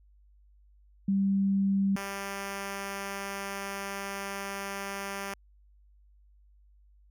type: tone pair in turn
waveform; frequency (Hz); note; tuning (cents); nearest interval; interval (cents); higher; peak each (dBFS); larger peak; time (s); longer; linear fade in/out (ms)
sine / 5% pulse; 196 / 197.59; G3 / G3; 0 / +14; unison; 14; second; -23; neither; 1.08-1.96 / 1.96-5.34; second; 5
effects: added 50 Hz sine -57 dBFS peak until 7.1 s